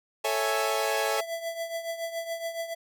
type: chord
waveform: sawtooth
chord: A major seventh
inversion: none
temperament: equal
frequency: 440 / 554.4 / 659.3 / 830.6 Hz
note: A4 / C#5 / E5 / G#5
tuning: 0 / 0 / 0 / 0 cents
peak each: -27 dBFS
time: 0.24-1.21 s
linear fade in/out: 10 ms
type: tone with tremolo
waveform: square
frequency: 666 Hz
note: E5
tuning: 18 cents sharp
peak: -29 dBFS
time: 1.16-2.75 s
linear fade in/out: 20 ms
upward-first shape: triangle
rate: 7.1 Hz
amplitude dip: 75%
effects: none